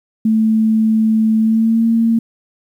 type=tone with pitch glide; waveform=sine; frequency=220 to 228.2 Hz; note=A3 to A#3; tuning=0 to -37 cents; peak=-10 dBFS; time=0.25-2.19 s; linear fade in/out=5 ms; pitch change=+63 cents; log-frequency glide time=1.39-1.85 s; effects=8-bit